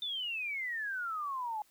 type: exponential sweep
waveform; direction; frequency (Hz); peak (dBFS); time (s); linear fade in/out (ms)
sine; down; 3597 to 830.6; -34; 0.02-1.62; 2
effects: white hiss -67 dBFS RMS until 1.7 s